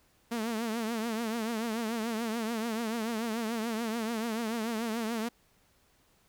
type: tone with vibrato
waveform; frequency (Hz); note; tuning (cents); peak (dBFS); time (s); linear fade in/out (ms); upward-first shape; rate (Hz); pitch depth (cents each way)
sawtooth; 226.3; A3; +49; -27; 0.31-5.29; 10; triangle; 6.9; 110
effects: pink hiss -67 dBFS RMS until 6.28 s